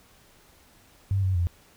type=tone with pitch steps; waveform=sine; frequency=97.7 / 94.1 / 86.9 Hz; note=G2 / F#2 / F2; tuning=-5 / +30 / -8 cents; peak=-21 dBFS; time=1.11-1.47 s; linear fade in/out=0 ms; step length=120 ms; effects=pink hiss -57 dBFS RMS until 1.76 s

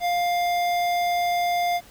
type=tone with notch filter; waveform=square; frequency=702 Hz; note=F5; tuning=9 cents sharp; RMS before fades=-23 dBFS; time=0-1.81 s; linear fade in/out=50 ms; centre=8800 Hz; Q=0.97; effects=pink hiss -50 dBFS RMS until 1.9 s

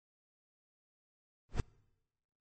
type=noise with exponential growth; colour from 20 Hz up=brown; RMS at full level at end=-25 dBFS; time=1.49-1.6 s; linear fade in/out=0 ms; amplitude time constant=23 ms; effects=noise-tail reverb RT60 1.0 s tail -25 dB re dry + MP3 32 kbps

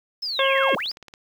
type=linear two-way sweep; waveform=sine; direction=down then up; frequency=5310 to 148.4 to 5310 Hz; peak=-25 dBFS; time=0.22-0.92 s; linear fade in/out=10 ms; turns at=0.75 s
type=harmonic tone; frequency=540 Hz; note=C#5; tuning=45 cents flat; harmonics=1 / 2 / 3 / 4 / 5 / 6; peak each=-21 / -24 / -26 / -27 / -28 / -29 dBFS; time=0.39-0.75 s; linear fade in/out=2 ms
type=click train; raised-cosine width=0.2 ms; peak=-25 dBFS; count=11; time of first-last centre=0.58-1.139 s; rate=17.9 Hz
effects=8-bit

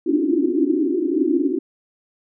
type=band-pass noise; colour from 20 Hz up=pink; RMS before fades=-19 dBFS; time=0.06-1.59 s; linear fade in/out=10 ms; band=270 to 370 Hz; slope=96 dB/octave; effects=none

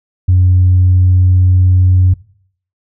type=tone with pitch glide; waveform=sine; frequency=91.2 to 91.83 Hz; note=F#2 to F#2; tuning=-24 to -13 cents; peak=-4 dBFS; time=0.28-2.14 s; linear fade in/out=10 ms; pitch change=+11 cents; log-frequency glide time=0.49-1.87 s; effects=noise-tail reverb RT60 0.6 s tail -21 dB re dry + tanh soft clip ceiling -2 dBFS

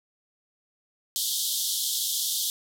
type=band-pass noise; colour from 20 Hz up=pink; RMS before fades=-28 dBFS; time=1.16-2.5 s; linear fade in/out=0 ms; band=3200 to 16000 Hz; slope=96 dB/octave; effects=none

